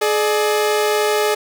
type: tone pair together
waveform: sawtooth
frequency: 423.6 / 599 Hz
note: G#4 / D5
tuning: +34 / +34 cents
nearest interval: tritone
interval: 600 cents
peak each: -12 / -18 dBFS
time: 0.01-1.35 s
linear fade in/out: 10 ms
effects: none